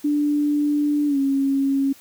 sine tone with pitch glide, 293.7 to 274 Hz, D4 to C#4, 0 to -20 cents, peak -17 dBFS, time 0.04-1.93 s, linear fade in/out 10 ms, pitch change -120 cents, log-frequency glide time 1.07-1.18 s, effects white hiss -49 dBFS RMS until 2 s

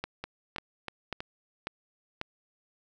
two click trains, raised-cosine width 0.3 ms, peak -17 / -20 dBFS, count 5 / 4, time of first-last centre 0.04-2.214 / 0.24-1.205 s, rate 1.84 / 3.11 Hz, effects none

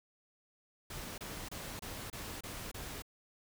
pink noise bursts, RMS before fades -44 dBFS, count 7, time 0.9-3.022 s, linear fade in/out 5 ms, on 280 ms, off 27 ms, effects none

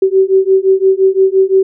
sine beating tone pair, 380 / 385.8 Hz, F#4 / G4, +46 / -28 cents, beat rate 5.8 Hz, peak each -10 dBFS, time 0.02-1.63 s, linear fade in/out 5 ms, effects none

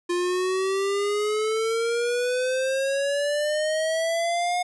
square exponential sweep, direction up, 349.2 to 721 Hz, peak -23 dBFS, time 0.09-4.63 s, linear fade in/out 10 ms, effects resampled to 24000 Hz

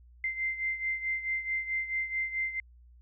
sine beating tone pair, 2082 / 2086.6 Hz, C7 / C7, -9 / -5 cents, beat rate 4.6 Hz, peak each -31 / -36 dBFS, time 0.24-2.6 s, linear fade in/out 2 ms, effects added 60 Hz sine -53 dBFS peak until 3.01 s

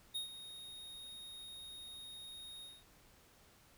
square tone with ADSR envelope, 3729 Hz, A#7, in tune, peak -37 dBFS, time 0.14-2.84 s, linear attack 18 ms, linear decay 120 ms, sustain -12 dB, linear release 210 ms, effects pink hiss -65 dBFS RMS until 3.77 s

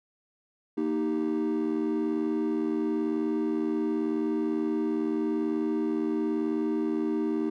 triangle chord, Eb major, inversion second, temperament equal with one note detuned, 232.3 / 311.1 / 392 Hz, Bb3 / Eb4 / G4, -6 / 0 / 0 cents, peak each -29 / -25 / -29 dBFS, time 0.77-7.5 s, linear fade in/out 10 ms, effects tanh soft clip ceiling -18 dBFS

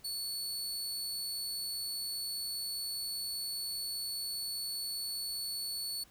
sawtooth tone, 4435 Hz, C#8, in tune, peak -33 dBFS, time 0.04-6.04 s, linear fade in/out 10 ms, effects pink hiss -62 dBFS RMS until 6.1 s

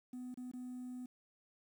triangle tone with dropouts, 250 Hz, B3, 21 cents sharp, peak -40 dBFS, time 0.13-1.06 s, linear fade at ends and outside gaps 5 ms, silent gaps 0.343-0.373 / 0.515-0.535 s, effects tanh soft clip ceiling -38 dBFS + 11-bit

